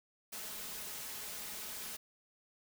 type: noise with comb filter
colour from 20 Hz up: white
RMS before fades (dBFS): -44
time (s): 0.32-1.97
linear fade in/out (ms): 10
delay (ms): 4.7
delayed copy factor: +0.5
effects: none